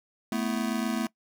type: chord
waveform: square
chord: A suspended second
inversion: none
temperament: just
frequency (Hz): 220 / 247.5 / 330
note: A3 / B3 / E4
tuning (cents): 0 / +4 / +2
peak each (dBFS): -30 / -32 / -36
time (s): 0.32-1.07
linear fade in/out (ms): 2
effects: noise-tail reverb RT60 0.1 s tail -21 dB re dry